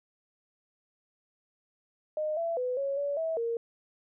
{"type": "tone with pitch steps", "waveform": "sine", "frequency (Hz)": [614, 670, 501, 553, 570, 649, 464], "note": ["D#5", "E5", "B4", "C#5", "C#5", "E5", "A#4"], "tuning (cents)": [-23, 28, 25, -4, 48, -27, -8], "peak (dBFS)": -28, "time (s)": [2.17, 3.57], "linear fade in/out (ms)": 2, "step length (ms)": 200, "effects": []}